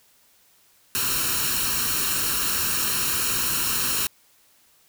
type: noise with comb filter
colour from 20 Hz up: white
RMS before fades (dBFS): -24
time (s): 0.95-4.07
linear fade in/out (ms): 0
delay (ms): 0.72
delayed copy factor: +0.7
effects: white hiss -59 dBFS RMS until 4.88 s